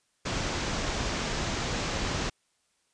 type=low-pass noise; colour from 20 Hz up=pink; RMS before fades=-31 dBFS; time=0.25-2.3 s; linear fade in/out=10 ms; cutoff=7200 Hz; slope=48 dB/octave; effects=white hiss -72 dBFS RMS until 2.93 s + resampled to 22050 Hz